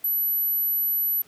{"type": "tone", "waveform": "sine", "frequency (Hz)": 11840, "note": "F#9", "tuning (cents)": 0, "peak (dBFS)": -21, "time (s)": [0.04, 1.22], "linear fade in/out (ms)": 5, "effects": ["pink hiss -55 dBFS RMS until 1.27 s", "high-pass 150 Hz 12 dB/octave"]}